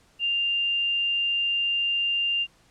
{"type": "tone", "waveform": "sine", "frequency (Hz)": 2794, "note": "F7", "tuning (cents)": 0, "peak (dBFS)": -22, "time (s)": [0.19, 2.47], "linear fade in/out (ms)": 50, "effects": ["pink hiss -60 dBFS RMS until 2.7 s", "low-pass 9000 Hz 12 dB/octave"]}